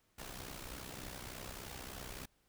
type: noise with amplitude modulation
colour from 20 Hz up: pink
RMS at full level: -44 dBFS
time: 0.18-2.26 s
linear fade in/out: 10 ms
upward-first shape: sine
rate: 63.4 Hz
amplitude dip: 70%
effects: pink hiss -75 dBFS RMS until 2.48 s